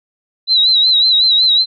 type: tone with vibrato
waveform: sine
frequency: 3951 Hz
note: B7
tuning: in tune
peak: -8 dBFS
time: 0.47-1.66 s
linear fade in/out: 50 ms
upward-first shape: sine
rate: 5.4 Hz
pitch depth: 73 cents each way
effects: none